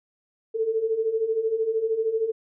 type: beating tone pair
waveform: sine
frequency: 435.5 / 448.5 Hz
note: A4 / A4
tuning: -18 / +33 cents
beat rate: 13 Hz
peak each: -28 / -23 dBFS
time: 0.54-2.32 s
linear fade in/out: 20 ms
effects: none